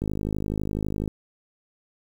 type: click train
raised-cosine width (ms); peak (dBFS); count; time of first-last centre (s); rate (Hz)
3; -15; 56; 0.02-1.078; 52
effects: 8-bit